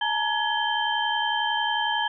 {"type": "tone cluster", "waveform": "sine", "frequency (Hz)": [856, 927, 1684, 3122], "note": ["A5", "A#5", "G#6", "G7"], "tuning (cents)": [-48, -10, 24, -8], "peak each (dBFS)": -28, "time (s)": [0.01, 2.08], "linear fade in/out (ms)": 5, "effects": []}